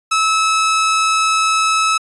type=tone; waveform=sawtooth; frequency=1299 Hz; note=E6; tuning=26 cents flat; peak=-9 dBFS; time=0.11-1.98 s; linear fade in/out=10 ms; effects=resampled to 24000 Hz